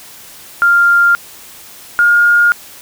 sine tone pair in turn, 1396.9 / 1420.5 Hz, F6 / F6, 0 / +29 cents, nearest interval unison, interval 29 cents, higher second, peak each -6 dBFS, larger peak neither, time 0.62-1.15 / 1.99-2.52 s, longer neither, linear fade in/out 0 ms, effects white hiss -36 dBFS RMS until 2.81 s

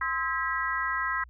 harmonic tone with a mistuned harmonic, 323.6 Hz, E4, 32 cents flat, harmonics 3 / 4 / 5 / 6, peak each -32 / -32 / -32 / -32 dBFS, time 0.01-1.24 s, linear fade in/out 5 ms, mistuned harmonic 3, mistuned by +120 cents, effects added 60 Hz sine -48 dBFS peak until 1.29 s

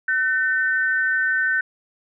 sine tone pair together, 1519 / 1806.4 Hz, F#6 / A6, +45 / +45 cents, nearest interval minor third, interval 300 cents, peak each -19 / -23 dBFS, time 0.08-1.61 s, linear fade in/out 5 ms, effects none

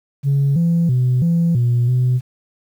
sine tone with pitch steps, 139.6 / 168.9 / 126.1 / 168.9 / 120.7 / 125.8 Hz, C#3 / E3 / B2 / E3 / B2 / B2, +13 / +42 / +36 / +42 / -39 / +32 cents, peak -11 dBFS, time 0.23-2.21 s, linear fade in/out 50 ms, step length 330 ms, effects tanh soft clip ceiling -10 dBFS + 8-bit

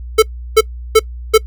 square tone bursts, 439.4 Hz, A4, 2 cents flat, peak -4 dBFS, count 4, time 0.18-1.38 s, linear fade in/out 10 ms, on 45 ms, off 340 ms, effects noise-tail reverb RT60 0.1 s tail -24 dB re dry + added 60 Hz sine -25 dBFS peak until 1.46 s

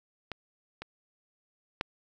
clicks, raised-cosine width 0.3 ms, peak -20 / -23 / -13 dBFS, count 3, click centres 0.317 / 0.82 / 1.811 s, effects none

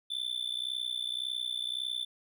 triangle tone with amplitude modulation, 3520 Hz, A7, in tune, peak -27 dBFS, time 0.1-2.05 s, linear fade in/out 10 ms, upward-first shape sine, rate 61.8 Hz, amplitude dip 90%, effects none

